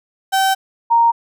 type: tone pair in turn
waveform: 35% pulse / sine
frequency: 771 / 930.3 Hz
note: G5 / A#5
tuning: -29 / -4 cents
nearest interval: minor third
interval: 325 cents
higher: second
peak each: -11 / -9 dBFS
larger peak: second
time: 0.32-0.55 / 0.9-1.12 s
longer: first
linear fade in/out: 20 ms
effects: none